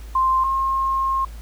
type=tone pair in turn; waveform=sine; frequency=1048 / 1070 Hz; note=C6 / C6; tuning=+2 / +38 cents; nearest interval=unison; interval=36 cents; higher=second; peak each=-15 / -18 dBFS; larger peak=first; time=0.15-0.44 / 0.44-1.25 s; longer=second; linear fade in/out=5 ms; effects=added 54 Hz sine -33 dBFS peak until 1.41 s + pink hiss -48 dBFS RMS until 1.41 s